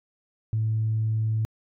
sine tone, 110 Hz, A2, in tune, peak -21 dBFS, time 0.53-1.45 s, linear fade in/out 0 ms, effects tanh soft clip ceiling -17 dBFS

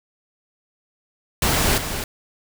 pink noise with echo, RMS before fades -19 dBFS, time 1.42-1.78 s, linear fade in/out 2 ms, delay 260 ms, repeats 1, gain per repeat -8 dB, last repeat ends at 2.04 s, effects none

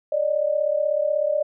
sine tone pair together, 571.7 / 608 Hz, D5 / D#5, -47 / -40 cents, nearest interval minor second, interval 107 cents, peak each -23 / -21 dBFS, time 0.12-1.43 s, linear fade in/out 5 ms, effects none

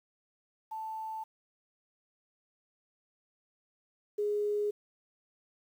sine tone pair in turn, 880 / 415.3 Hz, A5 / G#4, 0 / 0 cents, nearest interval octave + minor second, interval 1300 cents, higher first, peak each -36 / -28 dBFS, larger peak second, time 0.71-1.24 / 4.18-4.71 s, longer neither, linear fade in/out 10 ms, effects 10-bit

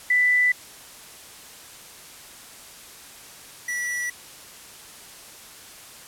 sine / square tone pair in turn, 1986 / 1950.8 Hz, B6 / B6, +9 / -22 cents, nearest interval unison, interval 31 cents, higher first, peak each -16 / -26 dBFS, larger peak first, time 0.1-0.52 / 3.68-4.1 s, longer neither, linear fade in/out 5 ms, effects white hiss -44 dBFS RMS until 6.07 s + low-pass 12000 Hz 12 dB/octave

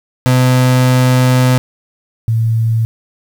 35% pulse / sine tone pair in turn, 127.2 / 113.05 Hz, C3 / A2, -48 / +47 cents, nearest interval major second, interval 205 cents, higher first, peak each -6 / -10 dBFS, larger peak first, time 0.26-1.58 / 2.28-2.85 s, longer first, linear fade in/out 0 ms, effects 7-bit

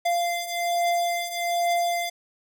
square beating tone pair, 692 / 693.2 Hz, F5 / F5, -16 / -13 cents, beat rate 1.2 Hz, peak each -29 / -25 dBFS, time 0.05-2.1 s, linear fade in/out 10 ms, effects none

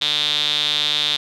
sawtooth tone with band-pass filter, 148.9 Hz, D3, 24 cents sharp, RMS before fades -20 dBFS, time 0.01-1.17 s, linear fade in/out 10 ms, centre 3600 Hz, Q 9.3, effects none

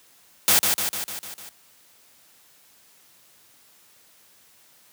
white noise with echo, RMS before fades -17 dBFS, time 0.48-0.59 s, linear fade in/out 0 ms, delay 150 ms, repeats 6, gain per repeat -4 dB, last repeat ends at 1.49 s, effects white hiss -56 dBFS RMS until 4.92 s + high-pass 80 Hz 12 dB/octave

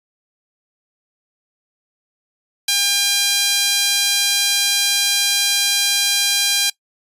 sawtooth tone with high-pass filter, 803 Hz, G5, 41 cents sharp, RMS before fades -17 dBFS, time 2.68-6.7 s, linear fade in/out 5 ms, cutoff 3500 Hz, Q 1.4, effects noise-tail reverb RT60 0.1 s tail -22 dB re dry + resampled to 32000 Hz

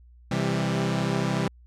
sawtooth chord, C major, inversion none, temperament equal with one note detuned, 130.81 / 164.81 / 197.7 Hz, C3 / E3 / G3, 0 / 0 / +15 cents, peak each -24 dBFS, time 0.31-1.48 s, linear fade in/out 5 ms, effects added 60 Hz sine -49 dBFS peak until 1.66 s + low-pass 7000 Hz 12 dB/octave

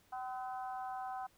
harmonic tone with a mistuned harmonic, 254.8 Hz, C4, 46 cents flat, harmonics 3 / 4 / 5 / 6, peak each -40 / -48 / -50 / -54 dBFS, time 0.12-1.27 s, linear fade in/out 10 ms, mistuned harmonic 6, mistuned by -22 cents, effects pink hiss -69 dBFS RMS until 1.37 s

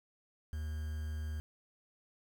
triangle tone with quantisation, 77.2 Hz, D#2, 13 cents flat, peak -34 dBFS, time 0.53-1.4 s, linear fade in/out 0 ms, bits 9, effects none

